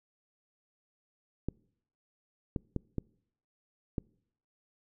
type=clicks; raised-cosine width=3 ms; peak=-19 dBFS; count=5; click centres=1.486 / 2.562 / 2.763 / 2.983 / 3.982 s; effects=noise-tail reverb RT60 0.7 s tail -26 dB re dry